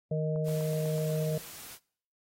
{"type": "harmonic tone", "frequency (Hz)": 155.56, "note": "D#3", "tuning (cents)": 0, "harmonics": [1, 3, 4], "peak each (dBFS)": [-29, -34, -35], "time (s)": [0.11, 1.38], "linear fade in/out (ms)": 5}
{"type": "click train", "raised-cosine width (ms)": 1, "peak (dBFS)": -33, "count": 7, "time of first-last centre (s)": [0.36, 1.105], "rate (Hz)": 8.05}
{"type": "noise", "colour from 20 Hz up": "white", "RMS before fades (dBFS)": -46, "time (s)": [0.44, 1.79], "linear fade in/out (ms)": 50}
{"effects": ["noise-tail reverb RT60 0.6 s tail -24 dB re dry", "AAC 48 kbps"]}